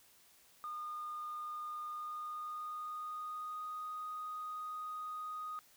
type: tone with pitch glide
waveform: sine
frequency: 1220 to 1244.2 Hz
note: D#6 to D#6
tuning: -34 to 0 cents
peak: -39 dBFS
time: 0.64-5.59 s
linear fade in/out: 0 ms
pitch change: +34 cents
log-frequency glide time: 1.8-3.78 s
effects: tanh soft clip ceiling -36 dBFS + white hiss -65 dBFS RMS until 5.76 s